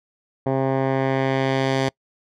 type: tone with low-pass filter sweep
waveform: 10% pulse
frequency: 133.7 Hz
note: C3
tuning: 38 cents sharp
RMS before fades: -21 dBFS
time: 0.46-1.89 s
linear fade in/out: 5 ms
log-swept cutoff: 840 to 5500 Hz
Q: 0.9
effects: noise-tail reverb RT60 0.1 s tail -25 dB re dry